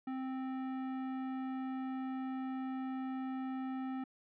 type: tone with hard clipping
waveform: sine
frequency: 261.8 Hz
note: C4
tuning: 1 cent sharp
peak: -39 dBFS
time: 0.07-4.04 s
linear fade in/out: 5 ms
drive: 17 dB
effects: low-pass 2000 Hz 12 dB/octave